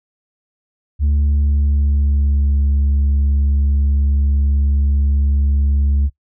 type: tone with pitch glide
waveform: sine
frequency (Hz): 72.6 to 70.41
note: D2 to C#2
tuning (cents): -19 to +28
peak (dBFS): -9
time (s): 0.99-6.1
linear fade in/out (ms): 50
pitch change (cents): -53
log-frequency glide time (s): 1.1-2.57
effects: noise-tail reverb RT60 0.1 s tail -21 dB re dry + tanh soft clip ceiling -11 dBFS